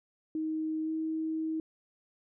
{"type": "tone with pitch glide", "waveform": "sine", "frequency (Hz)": [314.6, 318.1], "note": ["D#4", "D#4"], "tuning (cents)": [19, 38], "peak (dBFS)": -30, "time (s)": [0.35, 1.6], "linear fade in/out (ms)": 2, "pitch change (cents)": 19, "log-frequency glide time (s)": [0.84, 0.9], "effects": []}